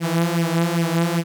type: tone with flanger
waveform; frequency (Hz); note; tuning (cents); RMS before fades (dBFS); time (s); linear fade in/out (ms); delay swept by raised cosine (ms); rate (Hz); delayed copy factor
sawtooth; 168.1; E3; +34; -20; 0-1.24; 50; 0.36 to 6.06; 2.5; +0.75
effects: none